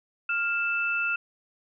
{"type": "tone pair together", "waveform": "sine", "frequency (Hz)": [1400, 2643], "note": ["F6", "E7"], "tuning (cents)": [4, 4], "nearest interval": "major seventh", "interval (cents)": 1100, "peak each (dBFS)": -27, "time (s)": [0.29, 1.16], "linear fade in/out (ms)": 5, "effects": []}